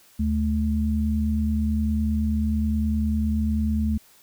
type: tone pair together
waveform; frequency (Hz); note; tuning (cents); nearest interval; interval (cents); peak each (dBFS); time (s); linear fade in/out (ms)
sine; 75.36 / 216.5; D2 / A3; +45 / -28; octave + tritone; 1827; -23; 0.19-3.98; 10
effects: white hiss -55 dBFS RMS until 4.22 s